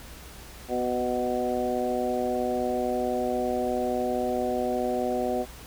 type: harmonic tone with a mistuned harmonic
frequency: 123.7 Hz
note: B2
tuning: 3 cents sharp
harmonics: 2 / 3 / 4 / 5 / 6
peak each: -31 / -31 / -31 / -31 / -31 dBFS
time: 0.68-5.46 s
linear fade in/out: 50 ms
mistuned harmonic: 4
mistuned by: +16 cents
effects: added 60 Hz sine -46 dBFS peak until 5.66 s + pink hiss -46 dBFS RMS until 5.66 s